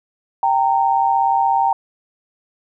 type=tone pair together; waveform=sine; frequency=784 / 920.8 Hz; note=G5 / A#5; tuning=0 / -22 cents; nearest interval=minor third; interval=278 cents; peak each=-16 dBFS; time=0.43-1.73 s; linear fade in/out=2 ms; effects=none